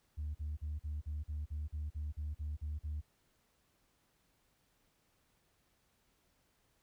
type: tone bursts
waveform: sine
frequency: 75.2 Hz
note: D2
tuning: 42 cents sharp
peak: -35 dBFS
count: 13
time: 0.17-3.014 s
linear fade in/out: 20 ms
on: 180 ms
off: 42 ms
effects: tanh soft clip ceiling -34 dBFS + pink hiss -75 dBFS RMS until 6.82 s